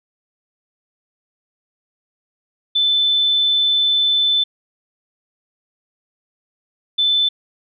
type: tone bursts at uneven times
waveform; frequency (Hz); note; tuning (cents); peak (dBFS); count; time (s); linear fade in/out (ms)
sine; 3520; A7; 0; -13; 2; 2.75-4.44 / 6.98-7.29; 10
effects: none